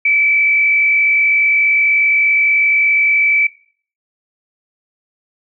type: tone with frequency modulation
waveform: sine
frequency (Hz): 2306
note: D7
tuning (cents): -32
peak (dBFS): -10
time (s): 0.05-3.47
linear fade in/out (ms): 5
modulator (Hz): 48.4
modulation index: 0.74
effects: noise-tail reverb RT60 0.5 s tail -21 dB re dry